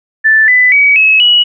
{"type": "tone with pitch steps", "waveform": "sine", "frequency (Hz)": [1760, 1998.5, 2269, 2577, 2926], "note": ["A6", "B6", "C#7", "E7", "F#7"], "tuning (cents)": [0, 20, 40, -40, -20], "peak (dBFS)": -4, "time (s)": [0.24, 1.44], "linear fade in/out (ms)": 20, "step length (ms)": 240, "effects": []}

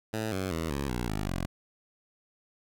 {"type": "tone with pitch steps", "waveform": "10% pulse", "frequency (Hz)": [110, 94.66, 81.46, 70.1, 60.33, 51.91, 44.67], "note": ["A2", "F#2", "E2", "C#2", "B1", "G#1", "F1"], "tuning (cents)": [0, 40, -20, 20, -40, 0, 40], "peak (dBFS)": -22, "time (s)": [0.13, 1.46], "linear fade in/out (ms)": 10, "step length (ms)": 190, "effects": []}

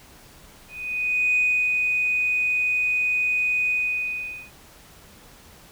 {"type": "tone with ADSR envelope", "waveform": "sine", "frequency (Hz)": 2489, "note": "D#7", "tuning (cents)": 0, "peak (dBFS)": -16, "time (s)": [0.68, 4.51], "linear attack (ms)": 680, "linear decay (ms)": 340, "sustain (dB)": -3, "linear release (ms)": 810, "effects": ["tanh soft clip ceiling -13 dBFS", "pink hiss -49 dBFS RMS until 5.71 s"]}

